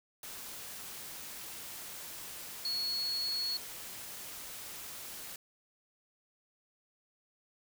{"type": "tone in noise", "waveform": "sine", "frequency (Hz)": 4353, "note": "C#8", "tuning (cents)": -32, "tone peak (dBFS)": -32, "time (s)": [2.65, 3.57], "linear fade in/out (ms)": 2, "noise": "white", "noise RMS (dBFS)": -45, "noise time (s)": [0.23, 5.36], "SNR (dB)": 10, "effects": []}